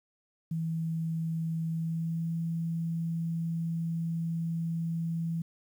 sine tone with pitch glide, 163 to 165.66 Hz, E3 to E3, -19 to +9 cents, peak -29 dBFS, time 0.51-5.42 s, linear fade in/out 5 ms, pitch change +28 cents, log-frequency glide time 1.7-2.35 s, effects 10-bit

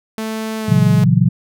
sawtooth tone with pitch glide, 220 to 211.6 Hz, A3 to G#3, 0 to +33 cents, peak -17 dBFS, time 0.18-1.04 s, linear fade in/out 0 ms, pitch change -67 cents, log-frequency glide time 0.58-0.83 s
sine chord, F# dominant seventh, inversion first, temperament equal, 116.54 / 138.59 / 164.81 / 185 Hz, A#2 / C#3 / E3 / F#3, 0 / 0 / 0 / 0 cents, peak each -15 dBFS, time 0.68-1.29 s, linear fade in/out 10 ms
effects none

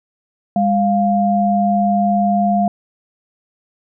sine tone pair together, 202.8 / 700 Hz, G#3 / F5, -41 / +4 cents, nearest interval octave + major sixth, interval 2145 cents, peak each -15 dBFS, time 0.56-2.68 s, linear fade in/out 2 ms, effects none

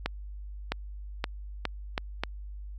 accelerating click train, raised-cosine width 0.3 ms, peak -12 dBFS, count 6, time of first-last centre 0.06-2.236 s, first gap 660 ms, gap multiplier 0.79, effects added 50 Hz sine -38 dBFS peak until 2.78 s

